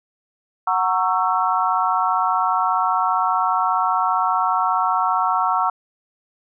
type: chord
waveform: sine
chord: F# dominant seventh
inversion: none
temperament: just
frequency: 740 / 925 / 1110 / 1332 Hz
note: F#5 / A#5 / C#6 / E6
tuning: 0 / -14 / +2 / +18 cents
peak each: -22 dBFS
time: 0.67-5.7 s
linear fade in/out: 5 ms
effects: none